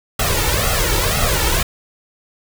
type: noise with flanger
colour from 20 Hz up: pink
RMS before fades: -17 dBFS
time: 0.19-1.63 s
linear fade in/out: 5 ms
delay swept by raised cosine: 1.5 to 2.25 ms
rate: 2 Hz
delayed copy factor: +0.85
effects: none